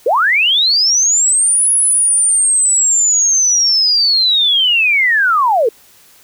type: linear two-way sweep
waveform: sine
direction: up then down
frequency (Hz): 415.3 to 10430 to 415.3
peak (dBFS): -9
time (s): 0.06-5.69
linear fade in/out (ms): 5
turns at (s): 1.71
effects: white hiss -46 dBFS RMS until 6.23 s